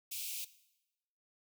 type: high-pass noise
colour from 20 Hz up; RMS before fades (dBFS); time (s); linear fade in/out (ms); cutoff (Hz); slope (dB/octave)
white; -41; 0.11-0.45; 10; 2300; 96
effects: noise-tail reverb RT60 0.9 s tail -17 dB re dry